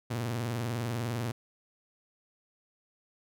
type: tone with vibrato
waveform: sawtooth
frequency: 116.54 Hz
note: A#2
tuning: in tune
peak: -27 dBFS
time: 0.1-1.32 s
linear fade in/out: 10 ms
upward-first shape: triangle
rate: 20 Hz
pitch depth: 200 cents each way
effects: none